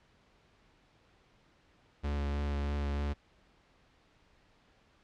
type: tone with vibrato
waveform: 45% pulse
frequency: 71.7 Hz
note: D2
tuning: 41 cents flat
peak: -31 dBFS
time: 2.03-3.14 s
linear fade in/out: 20 ms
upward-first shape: sine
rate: 3.2 Hz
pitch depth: 16 cents each way
effects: pink hiss -66 dBFS RMS until 5.03 s + low-pass 4000 Hz 12 dB/octave